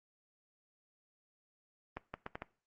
accelerating click train, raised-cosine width 0.5 ms, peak -25 dBFS, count 5, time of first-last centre 1.97-2.421 s, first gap 170 ms, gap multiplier 0.73, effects noise-tail reverb RT60 0.4 s tail -20 dB re dry + Opus 24 kbps

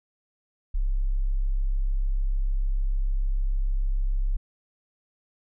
sine tone, 33.36 Hz, C1, 34 cents sharp, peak -21 dBFS, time 0.74-4.37 s, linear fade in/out 10 ms, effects none

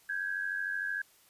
sine tone pair together, 1568 / 1661.2 Hz, G6 / G#6, 0 / 0 cents, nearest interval minor second, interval 100 cents, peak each -35 / -34 dBFS, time 0.09-1.02 s, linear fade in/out 5 ms, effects white hiss -63 dBFS RMS until 1.29 s + resampled to 32000 Hz

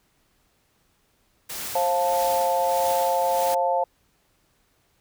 white noise with tremolo, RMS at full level -32 dBFS, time 1.49-3.55 s, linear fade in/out 10 ms, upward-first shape sine, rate 1.6 Hz, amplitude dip 50%
sine chord, F major, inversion second, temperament equal with one note detuned, 533.3 / 698.5 / 880 Hz, C5 / F5 / A5, +33 / 0 / 0 cents, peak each -24 dBFS, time 1.75-3.84 s, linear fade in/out 5 ms
effects pink hiss -66 dBFS RMS until 5 s

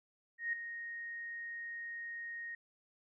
sine tone with ADSR envelope, 1864.7 Hz, A#6, in tune, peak -31 dBFS, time 0.38-2.55 s, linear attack 150 ms, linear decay 4 ms, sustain -10 dB, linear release 4 ms, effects none

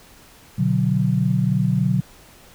sine chord, B minor, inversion none, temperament equal, 123.47 / 146.83 / 185 Hz, B2 / D3 / F#3, 0 / 0 / 0 cents, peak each -21 / -21 / -20 dBFS, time 0.58-2.01 s, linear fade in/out 10 ms, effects pink hiss -48 dBFS RMS until 2.54 s

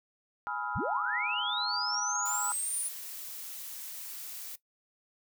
sine chord, F half-diminished seventh, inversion first, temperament equal with one note detuned, 830.6 / 987.8 / 1274.3 / 1396.9 Hz, Ab5 / Cb6 / Eb6 / F6, 0 / 0 / +41 / 0 cents, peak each -38 / -39 / -39 / -37 dBFS, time 0.47-2.52 s, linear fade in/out 0 ms
sine linear sweep, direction up, 38.89 to 9820 Hz, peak -31 dBFS, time 0.75-2.89 s, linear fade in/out 10 ms
blue noise, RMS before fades -42 dBFS, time 2.25-4.56 s, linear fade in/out 10 ms
effects noise-tail reverb RT60 0.1 s tail -17 dB re dry

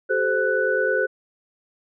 sine tone cluster, 382 / 431.8 / 520 / 1488 Hz, G4 / A4 / C5 / F#6, -45 / -33 / -11 / +9 cents, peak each -26 / -25 / -23 / -23 dBFS, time 0.09-1.07 s, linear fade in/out 20 ms, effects none

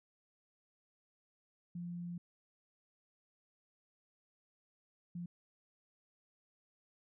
sine tone bursts at uneven times, 173.9 Hz, F3, 7 cents flat, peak -40 dBFS, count 2, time 1.75-2.18 / 5.15-5.26 s, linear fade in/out 5 ms, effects none

